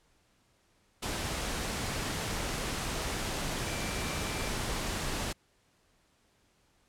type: tone in noise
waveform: sine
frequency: 2349 Hz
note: D7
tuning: in tune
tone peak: -44 dBFS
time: 3.66-4.49 s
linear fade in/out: 10 ms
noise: pink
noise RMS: -34 dBFS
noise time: 1.02-5.33 s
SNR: -13 dB
effects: pink hiss -69 dBFS RMS until 6.88 s + low-pass 10000 Hz 12 dB/octave